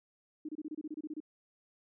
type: tone bursts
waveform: sine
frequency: 306.8 Hz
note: D#4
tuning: 24 cents flat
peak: -37 dBFS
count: 12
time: 0.45-1.203 s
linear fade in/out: 5 ms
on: 38 ms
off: 27 ms
effects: none